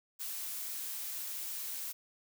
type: noise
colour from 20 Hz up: blue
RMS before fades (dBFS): -40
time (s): 0.19-1.93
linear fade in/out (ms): 20
effects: none